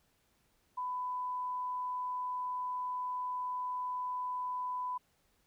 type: tone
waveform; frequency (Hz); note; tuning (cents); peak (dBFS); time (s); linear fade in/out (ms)
sine; 999; B5; +20; -34; 0.77-4.98; 10
effects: pink hiss -73 dBFS RMS until 5.46 s